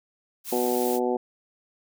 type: noise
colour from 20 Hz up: blue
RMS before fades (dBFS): -34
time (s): 0.44-1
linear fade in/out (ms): 50
type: harmonic tone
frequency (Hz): 123.47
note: B2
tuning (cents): 0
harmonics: 2 / 3 / 4 / 5 / 6 / 7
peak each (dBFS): -29 / -26 / -28 / -36 / -31 / -34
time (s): 0.52-1.17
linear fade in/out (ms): 5
effects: none